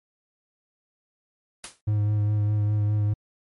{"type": "noise with exponential decay", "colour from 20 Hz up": "white", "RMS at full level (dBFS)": -32, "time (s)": [1.64, 1.81], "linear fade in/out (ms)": 2, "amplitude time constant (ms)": 35}
{"type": "tone with vibrato", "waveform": "triangle", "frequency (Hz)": 104.8, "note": "G#2", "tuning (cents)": 16, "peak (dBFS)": -18, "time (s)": [1.87, 3.14], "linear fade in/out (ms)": 10, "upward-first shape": "sine", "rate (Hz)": 4.9, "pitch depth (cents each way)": 19}
{"effects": ["MP3 48 kbps"]}